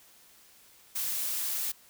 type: noise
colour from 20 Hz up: blue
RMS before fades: -32 dBFS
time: 0.95-1.72 s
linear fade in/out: 10 ms
effects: white hiss -58 dBFS RMS until 1.89 s